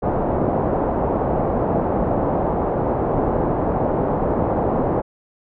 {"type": "low-pass noise", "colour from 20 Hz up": "white", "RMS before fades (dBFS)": -20, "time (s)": [0.02, 5.02], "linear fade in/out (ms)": 20, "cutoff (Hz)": 790, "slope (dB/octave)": 24, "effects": []}